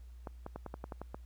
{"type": "clicks", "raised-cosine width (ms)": 1, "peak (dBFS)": -27, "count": 9, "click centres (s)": [0.272, 0.464, 0.56, 0.663, 0.741, 0.841, 0.922, 1.016, 1.145], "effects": ["added 60 Hz sine -48 dBFS peak until 1.25 s", "pink hiss -71 dBFS RMS until 1.25 s"]}